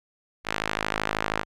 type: tone with band-pass filter sweep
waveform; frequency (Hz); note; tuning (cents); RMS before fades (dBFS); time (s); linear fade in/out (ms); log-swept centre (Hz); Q
sawtooth; 52.9; G#1; +33; -29; 0.44-1.45; 50; 2100 to 1400; 0.83
effects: none